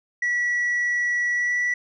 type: tone with pitch glide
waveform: sine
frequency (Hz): 1941 to 1955.6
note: B6 to B6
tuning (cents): -31 to -18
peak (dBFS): -18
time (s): 0.22-1.74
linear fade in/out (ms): 5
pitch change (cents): +13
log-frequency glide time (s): 1.33-1.54
effects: tanh soft clip ceiling -19 dBFS